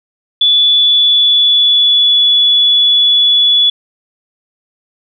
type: tone with pitch glide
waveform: sine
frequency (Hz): 3450 to 3420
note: A7 to A7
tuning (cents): -35 to -50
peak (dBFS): -6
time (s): 0.41-3.7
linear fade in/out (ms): 5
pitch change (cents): -15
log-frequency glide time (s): 0.74-2.18
effects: none